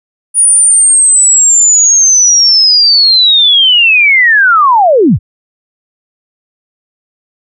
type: linear sweep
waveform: sine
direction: down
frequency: 9700 to 55 Hz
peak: -3 dBFS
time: 0.34-5.19 s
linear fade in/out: 50 ms
effects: none